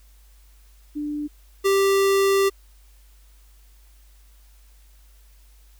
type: tone pair in turn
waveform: sine / square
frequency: 295.9 / 392.3 Hz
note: D4 / G4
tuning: +13 / +1 cents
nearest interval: perfect fourth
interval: 488 cents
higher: second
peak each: -25 / -17 dBFS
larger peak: second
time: 0.95-1.28 / 1.64-2.5 s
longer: second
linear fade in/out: 20 ms
effects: added 50 Hz sine -49 dBFS peak until 5.79 s + white hiss -60 dBFS RMS until 5.79 s

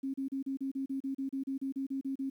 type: tone bursts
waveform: sine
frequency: 270 Hz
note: C#4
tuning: 45 cents flat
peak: -32 dBFS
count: 16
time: 0.03-2.3 s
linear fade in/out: 10 ms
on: 110 ms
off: 34 ms
effects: 11-bit

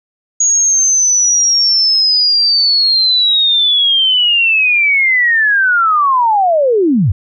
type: linear sweep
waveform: sine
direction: down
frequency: 6710 to 76.7 Hz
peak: -8 dBFS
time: 0.4-7.12 s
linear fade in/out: 5 ms
effects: none

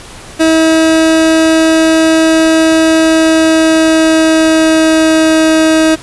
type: tone with pitch glide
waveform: 30% pulse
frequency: 321.3 to 317.6 Hz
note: E4 to D#4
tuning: -44 to +36 cents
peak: -3 dBFS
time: 0.39-5.96 s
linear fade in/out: 20 ms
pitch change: -20 cents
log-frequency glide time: 2.97-5.54 s
effects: pink hiss -31 dBFS RMS until 6.02 s + resampled to 24000 Hz

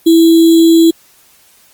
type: tone with sample-and-hold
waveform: sine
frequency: 329.6 Hz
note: E4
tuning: in tune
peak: -3 dBFS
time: 0.06-0.91 s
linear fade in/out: 10 ms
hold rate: 3675 Hz
effects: white hiss -47 dBFS RMS until 1.73 s + Opus 24 kbps

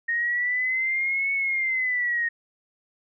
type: linear two-way sweep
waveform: sine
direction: up then down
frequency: 1854 to 2217 to 1854 Hz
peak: -22 dBFS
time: 0.08-2.29 s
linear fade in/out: 10 ms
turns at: 1.33 s
effects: none

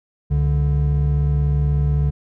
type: tone pair together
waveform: triangle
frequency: 68.7 / 144.86 Hz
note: C#2 / D3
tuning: -15 / -23 cents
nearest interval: octave + minor second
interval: 1292 cents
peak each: -16 dBFS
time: 0.3-2.11 s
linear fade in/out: 20 ms
effects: none

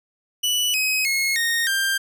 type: tone with pitch steps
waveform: sawtooth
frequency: 2960 / 2533 / 2167 / 1853.9 / 1586.2 Hz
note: F#7 / D#7 / C#7 / A#6 / G6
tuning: 0 / +30 / -40 / -10 / +20 cents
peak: -16 dBFS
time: 0.43-1.98 s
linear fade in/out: 10 ms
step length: 310 ms
effects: none

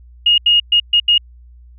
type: tone bursts at uneven times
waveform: sine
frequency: 2862 Hz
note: F7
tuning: 42 cents sharp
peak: -8 dBFS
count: 5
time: 0.26-0.38 / 0.46-0.6 / 0.72-0.8 / 0.93-1 / 1.08-1.18 s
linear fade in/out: 5 ms
effects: added 60 Hz sine -39 dBFS peak until 1.78 s

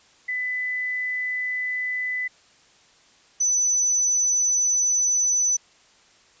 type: tone pair in turn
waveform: sine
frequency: 2001 / 5996 Hz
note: B6 / F#8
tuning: +22 / +22 cents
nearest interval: octave + perfect fifth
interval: 1900 cents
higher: second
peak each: -24 / -18 dBFS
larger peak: second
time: 0.28-2.28 / 3.4-5.57 s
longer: second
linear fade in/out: 10 ms
effects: white hiss -56 dBFS RMS until 6.4 s + resampled to 16000 Hz

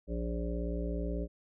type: harmonic tone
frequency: 58.27 Hz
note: A#1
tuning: in tune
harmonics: 1 / 3 / 5 / 7 / 9 / 10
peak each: -34 / -39 / -41 / -42 / -44 / -44 dBFS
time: 0.07-1.28 s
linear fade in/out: 50 ms
effects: none

